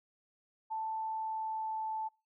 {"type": "tone with pitch glide", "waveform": "sine", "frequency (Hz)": [882, 876.4], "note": ["A5", "A5"], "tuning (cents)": [4, -7], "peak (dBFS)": -34, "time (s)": [0.7, 2.09], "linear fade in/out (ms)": 20, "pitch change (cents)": -11, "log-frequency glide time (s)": [1.01, 1.93], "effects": ["noise-tail reverb RT60 0.3 s tail -25 dB re dry"]}